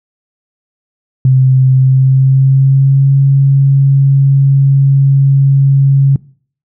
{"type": "tone with pitch glide", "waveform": "sine", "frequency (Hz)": [130.81, 137.39], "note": ["C3", "C#3"], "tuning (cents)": [0, -15], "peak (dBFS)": -4, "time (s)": [1.25, 6.16], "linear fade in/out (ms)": 2, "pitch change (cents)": 85, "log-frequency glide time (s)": [1.72, 3.12], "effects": ["noise-tail reverb RT60 0.5 s tail -22 dB re dry"]}